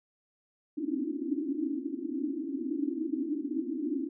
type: band-pass noise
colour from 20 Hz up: white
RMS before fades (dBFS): -33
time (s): 0.77-4.09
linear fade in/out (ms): 10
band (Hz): 260 to 330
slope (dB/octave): 96
effects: none